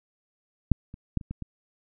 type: clicks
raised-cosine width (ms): 5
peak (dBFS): -6 / -28 / -12 / -28 / -21 / -22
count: 6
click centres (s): 0.717 / 0.941 / 1.173 / 1.212 / 1.31 / 1.423
effects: none